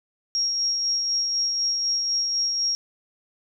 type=tone with tremolo; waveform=sine; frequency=5590 Hz; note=F8; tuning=1 cent sharp; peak=-20 dBFS; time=0.35-2.75 s; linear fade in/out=0 ms; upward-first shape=sine; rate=4 Hz; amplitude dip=30%; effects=none